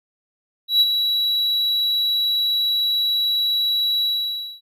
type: tone with ADSR envelope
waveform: triangle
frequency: 3909 Hz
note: B7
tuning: 19 cents flat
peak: -9 dBFS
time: 0.68-4.61 s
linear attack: 130 ms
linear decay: 33 ms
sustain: -7 dB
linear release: 570 ms
effects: none